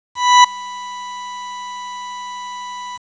40% pulse tone with ADSR envelope, 987.8 Hz, B5, in tune, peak -3 dBFS, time 0.15-2.98 s, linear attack 290 ms, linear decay 7 ms, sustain -23 dB, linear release 20 ms, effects resampled to 16000 Hz + 7-bit

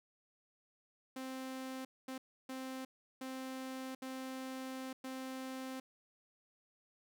sawtooth tone bursts at uneven times, 261.6 Hz, C4, in tune, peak -38 dBFS, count 6, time 1.16-1.85 / 2.08-2.18 / 2.49-2.85 / 3.21-3.95 / 4.02-4.93 / 5.04-5.8 s, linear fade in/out 5 ms, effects none

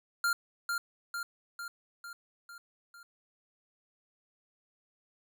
square tone with echo, 1396.9 Hz, F6, in tune, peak -27 dBFS, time 0.24-0.33 s, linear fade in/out 2 ms, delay 450 ms, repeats 6, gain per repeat -4 dB, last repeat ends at 3.03 s, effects none

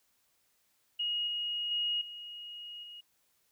sine tone with level steps, 2880 Hz, F#7, 47 cents flat, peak -30 / -32 / -29 / -42 / -45 dBFS, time 0.99-3.01 s, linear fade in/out 10 ms, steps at 1.27 / 1.71 / 2.01 / 2.83 s, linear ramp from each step 5 ms, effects white hiss -73 dBFS RMS until 3.51 s

